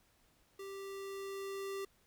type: tone with level ramp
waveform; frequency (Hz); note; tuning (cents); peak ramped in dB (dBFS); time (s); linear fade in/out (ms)
square; 392; G4; 0; -45 to -39; 0.59-1.85; 5
effects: pink hiss -71 dBFS RMS until 2.06 s